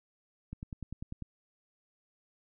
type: click train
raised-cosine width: 5 ms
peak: -27 dBFS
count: 8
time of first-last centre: 0.53-1.223 s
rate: 10.1 Hz
effects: none